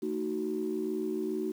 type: chord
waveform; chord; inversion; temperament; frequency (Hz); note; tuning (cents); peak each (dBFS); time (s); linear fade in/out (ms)
sine; D# diminished; second; just; 224 / 311.1 / 373.4; A3 / D#4 / F#4; +31 / 0 / +16; -36 / -34 / -32; 0.02-1.52; 10
effects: tanh soft clip ceiling -22 dBFS + 9-bit